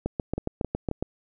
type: two click trains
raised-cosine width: 2 ms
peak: -15 / -13 dBFS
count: 3 / 8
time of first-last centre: 0.38-0.913 / 0.06-1.026 s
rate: 3.75 / 7.25 Hz
effects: none